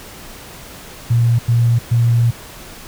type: tone bursts at uneven times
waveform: sine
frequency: 117.8 Hz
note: A#2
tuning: 19 cents sharp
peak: -10 dBFS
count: 3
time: 1.1-1.39 / 1.48-1.79 / 1.91-2.31 s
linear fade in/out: 10 ms
effects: pink hiss -36 dBFS RMS until 2.87 s